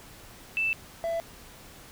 sine / triangle tone pair in turn, 2649 / 667.4 Hz, E7 / E5, +8 / +21 cents, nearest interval 2 octaves, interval 2387 cents, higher first, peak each -24 / -25 dBFS, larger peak first, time 0.57-0.73 / 1.04-1.2 s, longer neither, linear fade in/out 0 ms, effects pink hiss -49 dBFS RMS until 1.91 s

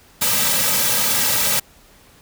white noise with comb filter, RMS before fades -18 dBFS, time 0.21-1.6 s, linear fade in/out 10 ms, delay 2.8 ms, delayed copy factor -1, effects pink hiss -50 dBFS RMS until 2.21 s

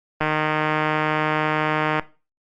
click train, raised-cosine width 0.5 ms, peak -6 dBFS, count 276, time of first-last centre 0.21-1.996 s, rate 154 Hz, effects noise-tail reverb RT60 0.3 s tail -17 dB re dry + Opus 24 kbps

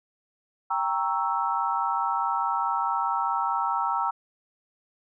sine chord, G diminished seventh, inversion none, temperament equal with one note detuned, 787.6 / 932.3 / 1108.7 / 1318.5 Hz, G5 / Bb5 / Db6 / Fb6, +8 / 0 / 0 / 0 cents, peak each -30 / -27 / -33 / -28 dBFS, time 0.7-4.11 s, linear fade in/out 10 ms, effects none

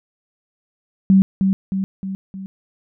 sine tone with echo, 192.3 Hz, G3, 33 cents flat, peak -8 dBFS, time 1.1-1.22 s, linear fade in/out 0 ms, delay 310 ms, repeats 4, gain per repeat -5 dB, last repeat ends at 2.46 s, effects none

